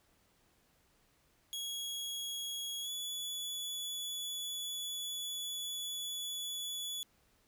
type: tone with pitch glide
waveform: sawtooth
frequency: 3322 to 3421 Hz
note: G#7 to A7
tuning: 0 to -49 cents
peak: -35 dBFS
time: 1.53-7.03 s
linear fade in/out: 0 ms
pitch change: +51 cents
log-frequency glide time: 2.82-2.9 s
effects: pink hiss -71 dBFS RMS until 7.47 s